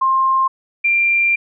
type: tone pair in turn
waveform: sine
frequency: 1059 / 2377 Hz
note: C6 / D7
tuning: +21 / +20 cents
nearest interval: octave + major second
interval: 1399 cents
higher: second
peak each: -12 dBFS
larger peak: neither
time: 0.01-0.48 / 0.84-1.36 s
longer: second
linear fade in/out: 10 ms
effects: none